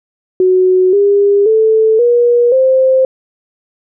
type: tone with pitch steps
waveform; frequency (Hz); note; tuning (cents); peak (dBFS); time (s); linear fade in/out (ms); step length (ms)
sine; 370 / 403.5 / 440 / 479.8 / 523.3; F#4 / G#4 / A4 / A#4 / C5; 0 / -50 / 0 / +50 / 0; -6; 0.4-3.05; 2; 530
effects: none